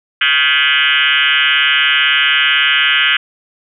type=tone with frequency modulation; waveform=sine; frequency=2277 Hz; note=C#7; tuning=46 cents sharp; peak=-9 dBFS; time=0.21-3.17 s; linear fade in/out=5 ms; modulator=144 Hz; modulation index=6.2; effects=none